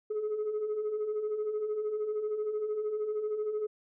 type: beating tone pair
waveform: sine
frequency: 414.4 / 427.4 Hz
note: G#4 / G#4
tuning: -4 / +50 cents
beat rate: 13 Hz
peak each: -37 / -29 dBFS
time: 0.1-3.67 s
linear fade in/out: 10 ms
effects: tanh soft clip ceiling -27 dBFS